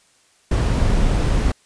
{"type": "noise", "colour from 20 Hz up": "brown", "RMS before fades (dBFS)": -17, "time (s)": [0.51, 1.52], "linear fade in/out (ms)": 5, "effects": ["white hiss -57 dBFS RMS until 1.65 s", "resampled to 22050 Hz"]}